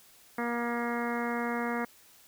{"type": "harmonic tone with a mistuned harmonic", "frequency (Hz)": 237.6, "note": "A#3", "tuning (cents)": 33, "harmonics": [1, 2, 3, 4, 5, 6, 7, 8, 9], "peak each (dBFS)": [-33, -36, -38, -39, -40, -41, -41, -42, -43], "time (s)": [0.38, 1.85], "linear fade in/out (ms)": 5, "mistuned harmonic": 6, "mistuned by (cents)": -19, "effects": ["white hiss -58 dBFS RMS until 2.27 s"]}